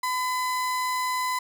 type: tone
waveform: 35% pulse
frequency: 1009 Hz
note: B5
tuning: 37 cents sharp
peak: -23 dBFS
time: 0.03-1.39 s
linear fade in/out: 5 ms
effects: none